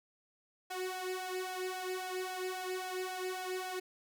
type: tone with flanger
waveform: sawtooth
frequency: 370 Hz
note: F#4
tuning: in tune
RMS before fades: -39 dBFS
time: 0.7-3.8 s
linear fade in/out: 10 ms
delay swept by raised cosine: 1.2 to 2.3 ms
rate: 3.7 Hz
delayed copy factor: +0.75
effects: none